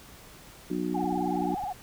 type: harmonic tone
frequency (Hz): 60.8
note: B1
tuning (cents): -26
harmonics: 3 / 4 / 5 / 6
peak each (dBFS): -33 / -35 / -31 / -34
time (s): 0.7-1.55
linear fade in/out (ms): 5
type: tone with vibrato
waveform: sine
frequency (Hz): 784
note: G5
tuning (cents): 0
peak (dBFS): -30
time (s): 0.94-1.73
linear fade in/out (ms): 10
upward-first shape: sine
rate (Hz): 19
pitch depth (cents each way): 130
type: clicks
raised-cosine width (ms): 3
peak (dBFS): -33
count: 8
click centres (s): 1.043 / 1.128 / 1.18 / 1.214 / 1.284 / 1.421 / 1.545 / 1.638
effects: pink hiss -50 dBFS RMS until 1.82 s